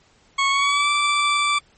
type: tone with pitch glide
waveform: 20% pulse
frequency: 1102 to 1166.2 Hz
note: C#6 to D6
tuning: -11 to -13 cents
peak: -12 dBFS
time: 0.38-1.59 s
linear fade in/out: 10 ms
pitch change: +98 cents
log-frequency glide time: 0.5-0.89 s
effects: pink hiss -57 dBFS RMS until 1.77 s + MP3 32 kbps